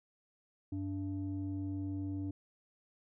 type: tone pair together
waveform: sine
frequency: 96.74 / 290.1 Hz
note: G2 / D4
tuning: -22 / -21 cents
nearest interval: octave + perfect fifth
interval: 1901 cents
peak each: -37 / -36 dBFS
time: 0.72-2.31 s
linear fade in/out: 5 ms
effects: tanh soft clip ceiling -32 dBFS